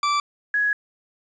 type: tone pair in turn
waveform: 40% pulse / sine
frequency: 1165 / 1673 Hz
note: D6 / G#6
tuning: -14 / +12 cents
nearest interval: tritone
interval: 626 cents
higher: second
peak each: -18 dBFS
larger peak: neither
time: 0.03-0.2 / 0.54-0.73 s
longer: second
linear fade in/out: 2 ms
effects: resampled to 16000 Hz + 9-bit